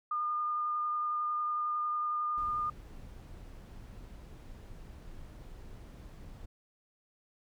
sine tone with vibrato, 1214 Hz, D#6, 43 cents flat, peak -30 dBFS, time 0.11-2.7 s, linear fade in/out 5 ms, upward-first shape triangle, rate 11 Hz, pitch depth 12 cents each way
brown noise, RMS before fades -48 dBFS, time 2.37-6.46 s, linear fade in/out 10 ms
effects none

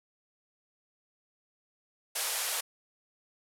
white band-pass noise, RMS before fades -33 dBFS, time 2.15-2.61 s, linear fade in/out 10 ms, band 450 to 13000 Hz, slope 48 dB/octave, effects none

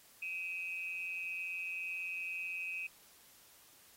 sine tone with amplitude modulation, 2533 Hz, D#7, 30 cents sharp, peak -34 dBFS, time 0.22-2.87 s, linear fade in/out 5 ms, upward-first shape sine, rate 178 Hz, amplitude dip 80%, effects white hiss -62 dBFS RMS until 3.96 s + AAC 48 kbps

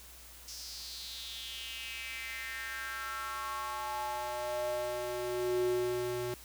square tone with high-pass filter sweep, 122.1 Hz, B2, 19 cents flat, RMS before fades -37 dBFS, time 0.48-6.34 s, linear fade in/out 0 ms, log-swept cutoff 5500 to 250 Hz, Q 4.6, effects added 60 Hz sine -56 dBFS peak until 6.44 s + white hiss -53 dBFS RMS until 6.44 s

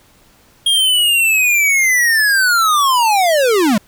square linear sweep, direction down, 3259 to 191.2 Hz, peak -11 dBFS, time 0.66-3.78 s, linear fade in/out 5 ms, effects pink hiss -50 dBFS RMS until 3.87 s

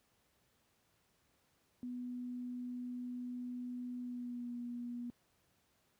sine tone with pitch glide, 246.9 to 241.1 Hz, B3 to B3, 0 to -41 cents, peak -40 dBFS, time 1.83-5.1 s, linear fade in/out 0 ms, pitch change -41 cents, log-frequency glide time 4-4.52 s, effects pink hiss -75 dBFS RMS until 5.99 s + high-pass 60 Hz 12 dB/octave

